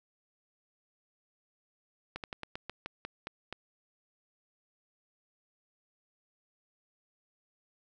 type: slowing click train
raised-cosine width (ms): 0.3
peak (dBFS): -22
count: 10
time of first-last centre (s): 2.16-3.526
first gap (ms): 78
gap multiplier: 1.16
effects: none